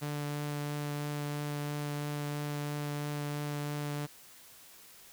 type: tone with vibrato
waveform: sawtooth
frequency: 146.6 Hz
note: D3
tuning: 3 cents flat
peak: -30 dBFS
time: 0.01-4.07 s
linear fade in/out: 20 ms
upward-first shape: triangle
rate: 3 Hz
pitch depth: 10 cents each way
effects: white hiss -55 dBFS RMS until 5.12 s